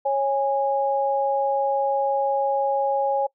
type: tone pair together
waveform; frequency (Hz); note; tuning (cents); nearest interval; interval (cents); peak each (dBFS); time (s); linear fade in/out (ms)
sine; 550 / 824.1; C#5 / G#5; -14 / -14; perfect fifth; 700; -22; 0.05-3.27; 10
effects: noise-tail reverb RT60 0.1 s tail -23 dB re dry